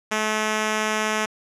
5% pulse tone, 215.7 Hz, A3, 34 cents flat, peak -10 dBFS, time 0.11-1.26 s, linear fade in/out 10 ms, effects low-pass 9000 Hz 12 dB/octave

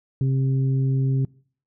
harmonic tone, 133.5 Hz, C3, 35 cents sharp, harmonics 1 / 2 / 3, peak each -18 / -31 / -36 dBFS, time 0.21-1.25 s, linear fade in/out 2 ms, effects noise-tail reverb RT60 0.5 s tail -24 dB re dry

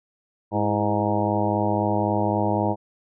harmonic tone with a mistuned harmonic, 103.83 Hz, G#2, in tune, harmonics 1 / 2 / 3 / 4 / 5 / 6 / 7 / 8 / 9, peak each -27 / -27 / -27 / -32 / -30 / -28 / -30 / -29 / -29 dBFS, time 0.51-2.76 s, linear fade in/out 50 ms, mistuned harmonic 3, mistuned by +60 cents, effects none

